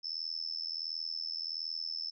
sine tone with amplitude modulation, 5274 Hz, E8, in tune, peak -31 dBFS, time 0.03-2.11 s, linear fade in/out 20 ms, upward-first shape sine, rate 81.4 Hz, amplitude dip 100%, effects none

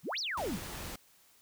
sine exponential two-way sweep, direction up then down, 120.7 to 6000 to 120.7 Hz, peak -33 dBFS, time 0.03-0.6 s, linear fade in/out 50 ms, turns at 0.19 s
pink noise, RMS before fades -42 dBFS, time 0.37-0.96 s, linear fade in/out 5 ms
effects white hiss -64 dBFS RMS until 1.41 s

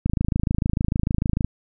click train, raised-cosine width 5 ms, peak -8 dBFS, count 38, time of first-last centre 0.06-1.446 s, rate 26.7 Hz, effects none

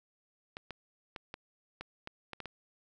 clicks, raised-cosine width 0.3 ms, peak -25 dBFS, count 9, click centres 0.569 / 0.707 / 1.162 / 1.341 / 1.81 / 2.074 / 2.333 / 2.403 / 2.457 s, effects none

